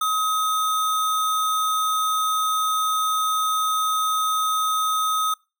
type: tone with sample-and-hold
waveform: sine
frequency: 1268 Hz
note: D#6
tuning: 32 cents sharp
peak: -19 dBFS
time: 0.01-5.34 s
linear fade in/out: 5 ms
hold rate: 4900 Hz
effects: noise-tail reverb RT60 0.3 s tail -25 dB re dry